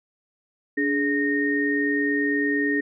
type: tone cluster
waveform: sine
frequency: 289.4 / 418.4 / 1848 Hz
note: D4 / G#4 / A#6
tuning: -25 / +13 / -16 cents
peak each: -23 / -28 / -24 dBFS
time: 0.77-2.81 s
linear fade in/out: 10 ms
effects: none